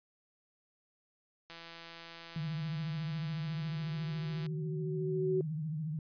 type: click train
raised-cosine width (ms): 0.2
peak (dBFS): -31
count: 496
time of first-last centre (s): 1.5-4.464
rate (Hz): 167
type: tone with vibrato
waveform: sine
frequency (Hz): 155.3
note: D#3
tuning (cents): -3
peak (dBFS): -34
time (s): 2.36-5.99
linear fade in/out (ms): 2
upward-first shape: triangle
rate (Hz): 14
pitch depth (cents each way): 110
type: tone with exponential growth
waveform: sine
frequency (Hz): 374.8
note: F#4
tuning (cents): +22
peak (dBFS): -27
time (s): 3.47-5.41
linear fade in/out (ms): 2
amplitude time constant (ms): 420
effects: resampled to 11025 Hz